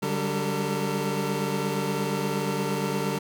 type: tone cluster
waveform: 25% pulse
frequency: 145.1 / 193 / 201.5 / 452.2 Hz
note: D3 / G3 / G3 / A4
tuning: -21 / -27 / +48 / +47 cents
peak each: -27 / -26 / -31 / -27 dBFS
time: 0.02-3.19 s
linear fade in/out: 10 ms
effects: none